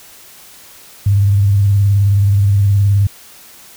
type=tone with vibrato; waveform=sine; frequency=100 Hz; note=G2; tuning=35 cents sharp; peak=-8 dBFS; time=1.06-3.07 s; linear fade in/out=5 ms; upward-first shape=triangle; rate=19 Hz; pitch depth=61 cents each way; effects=white hiss -40 dBFS RMS until 3.76 s